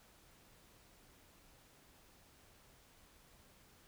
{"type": "silence", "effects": ["pink hiss -65 dBFS RMS until 3.87 s"]}